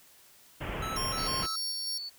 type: low-pass noise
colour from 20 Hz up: pink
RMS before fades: -36 dBFS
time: 0.6-1.47 s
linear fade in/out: 20 ms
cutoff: 3200 Hz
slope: 96 dB/octave
type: tone with vibrato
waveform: square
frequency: 1181 Hz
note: D6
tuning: 9 cents sharp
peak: -36 dBFS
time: 0.82-1.56 s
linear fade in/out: 5 ms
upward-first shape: square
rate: 3.3 Hz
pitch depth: 180 cents each way
type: tone with tremolo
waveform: sawtooth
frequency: 5550 Hz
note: F8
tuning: 12 cents flat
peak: -30 dBFS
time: 0.96-1.98 s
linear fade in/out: 5 ms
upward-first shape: square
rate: 3.3 Hz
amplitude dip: 30%
type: tone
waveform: sine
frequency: 4464 Hz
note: C#8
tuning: 11 cents sharp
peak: -36 dBFS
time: 1.17-2.1 s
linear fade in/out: 20 ms
effects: white hiss -58 dBFS RMS until 2.18 s